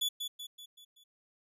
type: tone with echo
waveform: 40% pulse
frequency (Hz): 3439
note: A7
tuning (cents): -40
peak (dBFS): -28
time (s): 0.01-0.09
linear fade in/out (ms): 10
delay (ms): 190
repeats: 5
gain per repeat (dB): -6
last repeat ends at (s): 1.04
effects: none